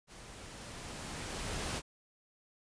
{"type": "noise with level ramp", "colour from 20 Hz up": "pink", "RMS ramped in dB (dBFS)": [-52, -36], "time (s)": [0.07, 1.82], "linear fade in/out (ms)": 50, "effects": ["resampled to 22050 Hz"]}